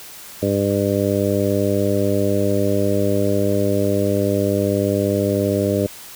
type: harmonic tone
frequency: 100.2 Hz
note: G2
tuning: 38 cents sharp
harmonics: 1 / 2 / 3 / 4 / 5 / 6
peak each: -23 / -23 / -23 / -23 / -23 / -23 dBFS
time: 0.42-5.87 s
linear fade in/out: 10 ms
effects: white hiss -38 dBFS RMS until 6.15 s